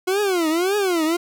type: tone with vibrato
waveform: 40% pulse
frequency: 360 Hz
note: F#4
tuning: 47 cents flat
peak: -17 dBFS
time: 0.07-1.17 s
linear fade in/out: 10 ms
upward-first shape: triangle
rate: 1.8 Hz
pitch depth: 280 cents each way
effects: none